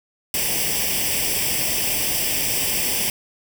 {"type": "noise with comb filter", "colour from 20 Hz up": "white", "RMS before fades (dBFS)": -22, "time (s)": [0.34, 3.1], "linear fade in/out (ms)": 2, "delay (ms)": 0.37, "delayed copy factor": 0.8, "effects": []}